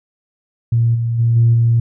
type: tone with level steps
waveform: sine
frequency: 116.5 Hz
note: A#2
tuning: 1 cent flat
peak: -10 / -15 / -10 / -7 / -9 dBFS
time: 0.72-1.8 s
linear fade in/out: 5 ms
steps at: 0.94 / 1.18 / 1.35 / 1.53 s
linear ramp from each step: 20 ms
effects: tanh soft clip ceiling -4 dBFS

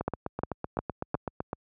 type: two click trains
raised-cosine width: 1 ms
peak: -13 / -17 dBFS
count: 4 / 13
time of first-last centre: 0.08-1.144 / 0.01-1.531 s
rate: 2.82 / 7.89 Hz
effects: high-pass 60 Hz 12 dB/octave

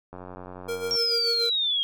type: click train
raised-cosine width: 1 ms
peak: -26 dBFS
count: 76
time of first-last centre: 0.13-0.953 s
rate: 91.1 Hz
type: tone with tremolo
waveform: square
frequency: 466.2 Hz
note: A#4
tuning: in tune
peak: -27 dBFS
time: 0.68-1.5 s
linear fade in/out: 10 ms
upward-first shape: sine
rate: 6.9 Hz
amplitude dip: 60%
type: exponential sweep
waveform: sine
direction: down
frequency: 5588 to 3216 Hz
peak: -22 dBFS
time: 0.91-1.83 s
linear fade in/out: 0 ms
effects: none

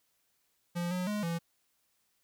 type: tone with pitch steps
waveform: square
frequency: 173.7 / 181.5 / 209 / 168.4 Hz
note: F3 / F#3 / G#3 / E3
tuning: -9 / -33 / +11 / +37 cents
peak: -32 dBFS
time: 0.75-1.39 s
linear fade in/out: 20 ms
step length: 160 ms
effects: white hiss -75 dBFS RMS until 2.23 s

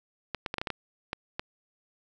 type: clicks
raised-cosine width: 0.3 ms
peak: -15 dBFS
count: 9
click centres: 0.347 / 0.462 / 0.541 / 0.583 / 0.615 / 0.672 / 0.703 / 1.131 / 1.395 s
effects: none

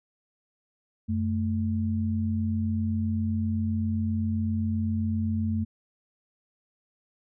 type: tone pair together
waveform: sine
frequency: 92.34 / 220 Hz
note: F#2 / A3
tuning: -3 / 0 cents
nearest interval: octave + minor third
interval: 1503 cents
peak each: -27 dBFS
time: 1.08-5.65 s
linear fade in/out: 20 ms
effects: none

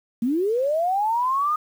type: linear sweep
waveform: sine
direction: up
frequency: 220 to 1244.5 Hz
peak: -19 dBFS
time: 0.22-1.56 s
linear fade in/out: 5 ms
effects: 8-bit

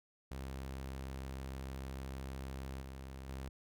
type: tone with level steps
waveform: sawtooth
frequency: 66.5 Hz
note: C2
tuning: 29 cents sharp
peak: -38 / -42 / -38 dBFS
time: 0.31-3.49 s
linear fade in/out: 5 ms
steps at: 2.81 / 3.28 s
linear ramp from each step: 10 ms
effects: none

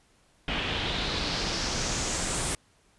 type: noise with low-pass filter sweep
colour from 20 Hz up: pink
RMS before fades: -30 dBFS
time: 0.48-2.55 s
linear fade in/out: 2 ms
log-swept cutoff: 2800 to 9300 Hz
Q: 2.9
effects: pink hiss -64 dBFS RMS until 2.98 s + resampled to 24000 Hz

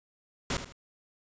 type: noise with echo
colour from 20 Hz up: pink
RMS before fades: -30 dBFS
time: 0.5-0.57 s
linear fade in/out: 2 ms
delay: 77 ms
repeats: 2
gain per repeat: -10 dB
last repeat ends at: 0.724 s
effects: resampled to 16000 Hz

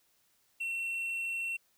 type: tone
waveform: triangle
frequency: 2713 Hz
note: E7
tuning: 49 cents sharp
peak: -31 dBFS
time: 0.6-1.57 s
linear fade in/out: 10 ms
effects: white hiss -71 dBFS RMS until 1.77 s

